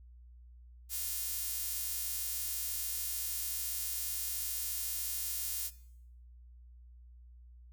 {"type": "tone with high-pass filter", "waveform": "sawtooth", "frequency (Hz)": 353.4, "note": "F4", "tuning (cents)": 21, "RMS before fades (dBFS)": -37, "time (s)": [0.89, 5.71], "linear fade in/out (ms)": 50, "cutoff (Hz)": 10000, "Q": 0.54, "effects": ["noise-tail reverb RT60 0.7 s tail -19 dB re dry", "added 60 Hz sine -52 dBFS peak until 7.72 s"]}